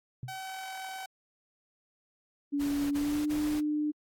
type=tone with exponential decay; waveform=sine; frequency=126 Hz; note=B2; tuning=35 cents sharp; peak=-32 dBFS; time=0.23-0.41 s; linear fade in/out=2 ms; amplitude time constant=38 ms
type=tone; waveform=sawtooth; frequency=761 Hz; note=F#5; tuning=48 cents sharp; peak=-34 dBFS; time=0.28-1.06 s; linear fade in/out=5 ms
type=tone with pitch glide; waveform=sine; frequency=285.6 to 300.1 Hz; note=D4 to D4; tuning=-48 to +38 cents; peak=-27 dBFS; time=2.52-3.92 s; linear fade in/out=20 ms; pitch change=+86 cents; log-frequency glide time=2.92-3.27 s
type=noise bursts; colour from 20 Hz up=pink; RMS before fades=-42 dBFS; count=3; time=2.59-3.61 s; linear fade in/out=20 ms; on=320 ms; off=30 ms
effects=AAC 64 kbps